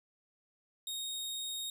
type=tone; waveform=sawtooth; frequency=3729 Hz; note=A#7; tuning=in tune; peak=-34 dBFS; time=0.87-1.7 s; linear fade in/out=2 ms; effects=none